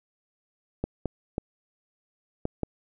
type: clicks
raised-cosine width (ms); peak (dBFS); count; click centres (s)
2; -14; 5; 0.84 / 1.057 / 1.381 / 2.454 / 2.633
effects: none